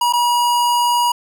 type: tone with dropouts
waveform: square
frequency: 962 Hz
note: B5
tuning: 46 cents flat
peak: -14 dBFS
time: 0.01-1.12 s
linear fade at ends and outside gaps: 5 ms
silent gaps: 0.126-0.134 s
effects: none